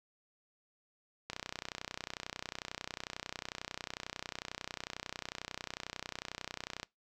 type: click train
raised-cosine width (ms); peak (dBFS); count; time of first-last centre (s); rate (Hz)
0.2; -21; 173; 1.3-6.831; 31.1
effects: noise-tail reverb RT60 0.2 s tail -23 dB re dry